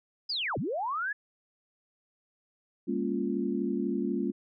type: linear two-way sweep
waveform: sine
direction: down then up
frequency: 5110 to 97.9 to 1737 Hz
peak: -29 dBFS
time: 0.29-1.13 s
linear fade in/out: 10 ms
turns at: 0.58 s
type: chord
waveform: sine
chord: G half-diminished seventh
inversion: none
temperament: equal with one note detuned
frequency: 200.9 / 233.1 / 277.2 / 349.2 Hz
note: G3 / Bb3 / Db4 / F4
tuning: +43 / 0 / 0 / 0 cents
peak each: -33 dBFS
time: 2.87-4.32 s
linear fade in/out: 20 ms
effects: none